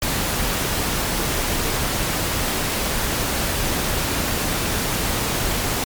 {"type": "noise", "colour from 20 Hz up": "pink", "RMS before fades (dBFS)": -22, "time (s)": [0.02, 5.84], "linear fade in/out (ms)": 2, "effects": ["MP3 96 kbps"]}